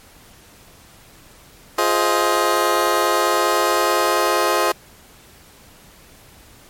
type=chord; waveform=20% pulse; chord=F minor seventh; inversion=none; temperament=just; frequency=349.2 / 419.1 / 523.8 / 628.6 Hz; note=F4 / Ab4 / C5 / Eb5; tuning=0 / +16 / +2 / +18 cents; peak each=-17 dBFS; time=1.78-4.72 s; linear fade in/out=5 ms; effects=pink hiss -47 dBFS RMS until 6.69 s + MP3 64 kbps